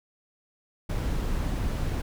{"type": "noise", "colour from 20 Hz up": "brown", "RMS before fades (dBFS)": -28, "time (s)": [0.89, 2.02], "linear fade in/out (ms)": 10, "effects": []}